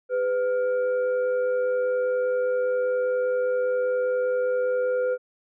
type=tone with frequency modulation; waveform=sine; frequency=502 Hz; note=B4; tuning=28 cents sharp; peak=-21 dBFS; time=0.09-5.18 s; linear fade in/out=50 ms; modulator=905 Hz; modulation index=0.4; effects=none